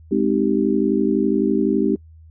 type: chord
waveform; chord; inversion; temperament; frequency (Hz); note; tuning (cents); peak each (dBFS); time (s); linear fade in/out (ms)
sine; Ab major seventh; none; just; 207.7 / 259.6 / 311.5 / 389.3; Ab3 / C4 / Eb4 / G4; 0 / -13 / +2 / -12; -21; 0.11-1.96; 10
effects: noise-tail reverb RT60 0.1 s tail -25 dB re dry + added 80 Hz sine -42 dBFS peak until 2.3 s